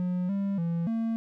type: tone with pitch steps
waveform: triangle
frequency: 180.2 / 198.1 / 168.5 / 226.7 Hz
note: F#3 / G3 / E3 / A#3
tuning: -45 / +18 / +38 / -48 cents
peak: -24 dBFS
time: 0-1.16 s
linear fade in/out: 0 ms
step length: 290 ms
effects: none